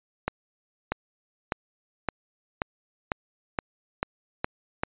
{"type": "accelerating click train", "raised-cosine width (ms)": 0.5, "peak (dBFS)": -10, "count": 10, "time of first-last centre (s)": [0.28, 4.835], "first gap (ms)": 640, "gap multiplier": 0.94, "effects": ["resampled to 8000 Hz"]}